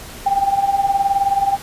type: tone with tremolo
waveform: sine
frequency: 792 Hz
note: G5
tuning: 18 cents sharp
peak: -10 dBFS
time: 0.26-1.57 s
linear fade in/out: 5 ms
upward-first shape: triangle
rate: 19 Hz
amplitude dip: 85%
effects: pink hiss -35 dBFS RMS until 1.62 s + resampled to 32000 Hz